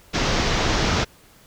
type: low-pass noise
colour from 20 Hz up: pink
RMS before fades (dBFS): -21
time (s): 0.13-1.05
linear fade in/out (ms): 20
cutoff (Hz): 6300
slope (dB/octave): 48
effects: pink hiss -52 dBFS RMS until 1.46 s